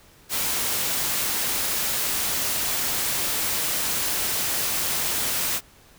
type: noise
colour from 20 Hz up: white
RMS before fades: -25 dBFS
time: 0.29-5.61 s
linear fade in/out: 50 ms
effects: pink hiss -53 dBFS RMS until 5.98 s